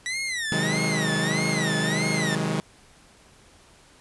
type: tone with vibrato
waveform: sawtooth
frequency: 1932 Hz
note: B6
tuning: 39 cents flat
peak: -23 dBFS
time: 0.06-2.35 s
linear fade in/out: 0 ms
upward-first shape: sine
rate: 1.6 Hz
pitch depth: 190 cents each way
type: chord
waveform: sawtooth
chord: Ab dominant seventh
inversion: first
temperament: equal with one note detuned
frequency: 130.81 / 158.47 / 185 / 207.7 Hz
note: C3 / Eb3 / Gb3 / Ab3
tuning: 0 / +32 / 0 / 0 cents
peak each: -29 / -23 / -28 / -25 dBFS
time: 0.52-2.6 s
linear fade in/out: 0 ms
effects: pink hiss -54 dBFS RMS until 4 s + resampled to 24000 Hz

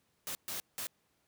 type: noise bursts at uneven times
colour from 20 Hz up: white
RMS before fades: -39 dBFS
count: 3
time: 0.27-0.35 / 0.48-0.6 / 0.78-0.87 s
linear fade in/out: 0 ms
effects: pink hiss -75 dBFS RMS until 1.27 s + high-pass 80 Hz 12 dB/octave

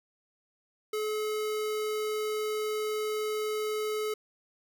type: tone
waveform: square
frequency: 428.1 Hz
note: A4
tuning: 47 cents flat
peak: -30 dBFS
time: 0.93-4.14 s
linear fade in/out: 5 ms
effects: none

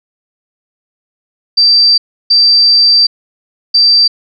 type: tone bursts at uneven times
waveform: sine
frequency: 4677 Hz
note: D8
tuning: 8 cents flat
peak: -4 dBFS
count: 3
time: 1.57-1.98 / 2.3-3.07 / 3.74-4.08 s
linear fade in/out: 10 ms
effects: none

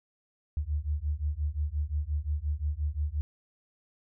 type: beating tone pair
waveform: sine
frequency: 71.8 / 77.5 Hz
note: D2 / D#2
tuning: -39 / -6 cents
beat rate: 5.7 Hz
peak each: -31 dBFS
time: 0.57-3.21 s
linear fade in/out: 0 ms
effects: none

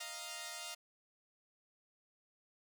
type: chord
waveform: 5% pulse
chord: Eb suspended second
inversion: none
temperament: equal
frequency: 622.3 / 698.5 / 932.3 Hz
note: Eb5 / F5 / Bb5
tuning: 0 / 0 / 0 cents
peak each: -38 / -35 / -38 dBFS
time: 0-0.75 s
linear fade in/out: 10 ms
effects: none

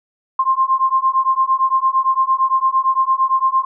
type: beating tone pair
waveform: sine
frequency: 1052 / 1060.8 Hz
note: C6 / C6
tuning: +9 / +23 cents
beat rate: 8.8 Hz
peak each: -16 dBFS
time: 0.39-3.65 s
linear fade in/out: 5 ms
effects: none

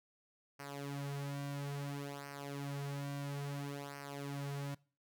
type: tone with flanger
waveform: sawtooth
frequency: 141.4 Hz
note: C#3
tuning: 35 cents sharp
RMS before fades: -42 dBFS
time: 0.59-4.75 s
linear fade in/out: 10 ms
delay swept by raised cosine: 0.27 to 4.77 ms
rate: 0.59 Hz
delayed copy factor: -0.75
effects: noise-tail reverb RT60 0.4 s tail -23 dB re dry

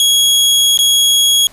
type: tone with dropouts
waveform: sawtooth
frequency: 3322 Hz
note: G#7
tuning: in tune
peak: -5 dBFS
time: 0-1.47 s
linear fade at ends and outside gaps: 1 ms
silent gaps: 0.774-0.789 s
effects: pink hiss -43 dBFS RMS until 1.52 s + resampled to 32000 Hz

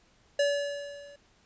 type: tone with level ramp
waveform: square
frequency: 572 Hz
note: D5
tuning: 46 cents flat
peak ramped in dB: -22 to -49 dBFS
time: 0.39-1.16 s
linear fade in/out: 5 ms
effects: pink hiss -64 dBFS RMS until 1.45 s + resampled to 16000 Hz

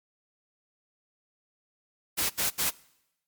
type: noise bursts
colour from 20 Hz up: white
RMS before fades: -27 dBFS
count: 3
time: 2.17-2.708 s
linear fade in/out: 20 ms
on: 130 ms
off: 74 ms
effects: noise-tail reverb RT60 0.9 s tail -23 dB re dry + MP3 96 kbps

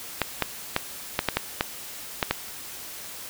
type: clicks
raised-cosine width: 0.3 ms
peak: -5 dBFS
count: 9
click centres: 0.217 / 0.423 / 0.764 / 1.191 / 1.287 / 1.37 / 1.609 / 2.228 / 2.31 s
effects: white hiss -39 dBFS RMS until 3.29 s

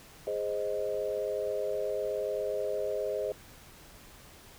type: chord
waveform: sine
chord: Ab major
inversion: none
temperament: equal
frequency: 415.3 / 523.3 / 622.3 Hz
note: Ab4 / C5 / Eb5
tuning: 0 / 0 / 0 cents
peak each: -34 dBFS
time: 0.27-3.32 s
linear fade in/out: 2 ms
effects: pink hiss -53 dBFS RMS until 4.58 s

